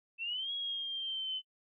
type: linear two-way sweep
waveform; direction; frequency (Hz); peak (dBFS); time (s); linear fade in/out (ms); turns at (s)
sine; up then down; 2637 to 3322 to 3032; -34; 0.18-1.42; 50; 0.52
effects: noise-tail reverb RT60 0.1 s tail -18 dB re dry